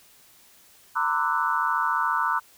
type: tone cluster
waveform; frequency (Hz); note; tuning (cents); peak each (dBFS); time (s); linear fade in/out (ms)
sine; 922 / 1016 / 1170 / 1313 / 1480; A#5 / B5 / D6 / E6 / F#6; -19 / +49 / -7 / -7 / 0; -28; 0.95-2.4; 20
effects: white hiss -55 dBFS RMS until 2.57 s